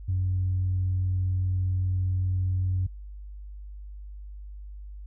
sine tone, 92.5 Hz, F#2, in tune, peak -22 dBFS, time 0.08-2.87 s, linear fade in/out 10 ms, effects tanh soft clip ceiling -19 dBFS + added 50 Hz sine -38 dBFS peak until 5.06 s

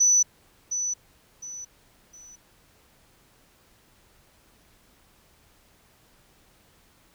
sine tone with echo, 5970 Hz, F#8, 15 cents sharp, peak -15 dBFS, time 0-0.23 s, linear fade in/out 10 ms, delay 710 ms, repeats 3, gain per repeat -10 dB, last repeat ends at 2.36 s, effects tanh soft clip ceiling -11 dBFS + pink hiss -60 dBFS RMS until 7.14 s

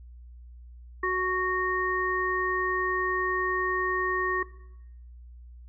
harmonic tone, 370 Hz, F#4, in tune, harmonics 1 / 3 / 5, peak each -29 / -28 / -29 dBFS, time 1.03-4.43 s, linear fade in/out 5 ms, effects noise-tail reverb RT60 0.8 s tail -18 dB re dry + added 60 Hz sine -44 dBFS peak until 5.68 s

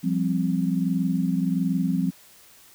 sine chord, F suspended second, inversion none, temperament equal, 174.61 / 196 / 261.6 Hz, F3 / G3 / C4, 0 / 0 / 0 cents, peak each -24 / -26 / -26 dBFS, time 0.03-2.11 s, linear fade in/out 20 ms, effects white hiss -52 dBFS RMS until 2.74 s

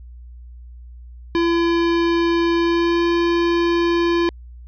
square tone with pitch glide, 338.5 to 341.6 Hz, E4 to F4, +46 to -38 cents, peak -16 dBFS, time 1.35-4.29 s, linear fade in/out 0 ms, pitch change +16 cents, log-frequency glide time 2.59-3.04 s, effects added 60 Hz sine -36 dBFS peak until 4.67 s + resampled to 11025 Hz

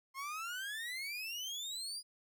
30% pulse exponential sweep, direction up, 1056 to 4954 Hz, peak -37 dBFS, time 0.14-2.03 s, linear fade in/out 50 ms, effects none

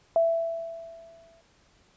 sine tone with exponential decay, 664 Hz, E5, 12 cents sharp, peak -17 dBFS, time 0.16-1.41 s, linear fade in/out 1 ms, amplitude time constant 270 ms, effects pink hiss -62 dBFS RMS until 1.96 s + resampled to 16000 Hz

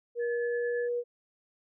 sine tone with pitch glide, 475.9 to 482 Hz, A#4 to B4, +36 to -42 cents, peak -28 dBFS, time 0.15-1.04 s, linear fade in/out 50 ms, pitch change +22 cents, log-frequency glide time 0.33-0.84 s
sine tone with tremolo, 1720 Hz, A6, 40 cents flat, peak -36 dBFS, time 0.19-0.89 s, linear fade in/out 50 ms, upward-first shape sine, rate 8.9 Hz, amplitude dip 35%
effects none

